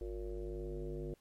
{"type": "tone with frequency modulation", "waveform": "sine", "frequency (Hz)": 152.9, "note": "D#3", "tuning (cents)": -30, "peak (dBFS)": -38, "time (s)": [0.01, 1.14], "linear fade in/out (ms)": 2, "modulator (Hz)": 102, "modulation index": 3.3, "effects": ["pink hiss -72 dBFS RMS until 1.2 s", "MP3 64 kbps"]}